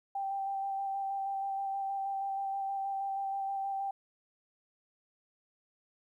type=tone with vibrato; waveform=sine; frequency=784 Hz; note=G5; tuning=in tune; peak=-32 dBFS; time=0.15-3.91 s; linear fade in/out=5 ms; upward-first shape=square; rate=6.3 Hz; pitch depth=12 cents each way; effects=12-bit